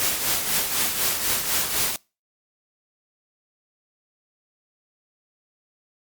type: noise with tremolo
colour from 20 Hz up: white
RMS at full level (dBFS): -21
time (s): 0-1.96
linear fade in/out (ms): 0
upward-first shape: triangle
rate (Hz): 4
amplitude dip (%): 60
effects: noise-tail reverb RT60 0.3 s tail -25 dB re dry + Opus 48 kbps